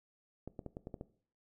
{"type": "clicks", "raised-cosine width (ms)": 2, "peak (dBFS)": -29, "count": 7, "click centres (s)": [0.476, 0.592, 0.663, 0.769, 0.871, 0.942, 1.011], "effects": ["noise-tail reverb RT60 0.5 s tail -18 dB re dry"]}